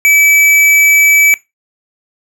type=tone; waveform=square; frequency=2300 Hz; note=D7; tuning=37 cents flat; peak=-6 dBFS; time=0.05-1.34 s; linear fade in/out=0 ms; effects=noise-tail reverb RT60 0.2 s tail -19 dB re dry